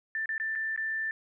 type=tone with dropouts; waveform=sine; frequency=1774 Hz; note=A6; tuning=14 cents sharp; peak=-29 dBFS; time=0.15-1.11 s; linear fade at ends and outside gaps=1 ms; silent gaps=0.258-0.291 / 0.38-0.399 / 0.553-0.557 / 0.762-0.776 s; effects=none